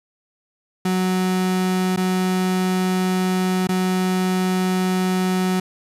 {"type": "tone with dropouts", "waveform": "35% pulse", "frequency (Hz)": 185, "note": "F#3", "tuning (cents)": 0, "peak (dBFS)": -16, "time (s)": [0.85, 5.6], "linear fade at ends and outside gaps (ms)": 5, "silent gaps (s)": [[1.963, 1.973], [3.672, 3.689]], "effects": ["resampled to 32000 Hz", "9-bit"]}